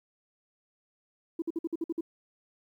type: tone bursts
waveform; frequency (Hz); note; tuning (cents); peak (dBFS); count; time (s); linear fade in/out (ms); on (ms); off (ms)
sine; 330.2; E4; +3; -27; 8; 1.39-2.009; 5; 31; 53
effects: tanh soft clip ceiling -24 dBFS + 11-bit